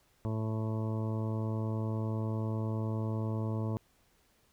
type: harmonic tone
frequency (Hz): 110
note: A2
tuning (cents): 0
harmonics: 1 / 2 / 3 / 4 / 5 / 6 / 8 / 9 / 10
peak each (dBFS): -32 / -38 / -42 / -44 / -46 / -48 / -50 / -51 / -52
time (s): 0.25-3.77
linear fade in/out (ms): 0
effects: pink hiss -69 dBFS RMS until 4.52 s